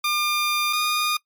15% pulse tone pair in turn, 1200 / 1221 Hz, D6 / D#6, +37 / -33 cents, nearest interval unison, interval 30 cents, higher second, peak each -14 / -14 dBFS, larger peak neither, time 0.04-0.73 / 0.73-1.17 s, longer first, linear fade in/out 5 ms, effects noise-tail reverb RT60 0.1 s tail -21 dB re dry + MP3 96 kbps

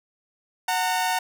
sawtooth tone pair together, 738.4 / 911 Hz, F#5 / A#5, -4 / -40 cents, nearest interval major third, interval 364 cents, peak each -21 dBFS, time 0.68-1.19 s, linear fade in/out 5 ms, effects none

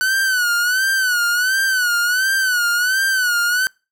45% pulse tone with vibrato, 1492 Hz, F#6, 14 cents sharp, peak -15 dBFS, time 0.01-3.67 s, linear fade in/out 0 ms, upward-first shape sine, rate 1.4 Hz, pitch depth 100 cents each way, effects noise-tail reverb RT60 0.3 s tail -26 dB re dry

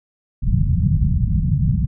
white low-pass noise, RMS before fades -17 dBFS, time 0.42-1.87 s, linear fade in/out 20 ms, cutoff 180 Hz, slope 48 dB/octave, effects none

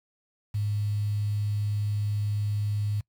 sine tone with quantisation, 103.83 Hz, G#2, in tune, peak -25 dBFS, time 0.54-3.01 s, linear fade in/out 10 ms, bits 8, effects noise-tail reverb RT60 0.1 s tail -23 dB re dry

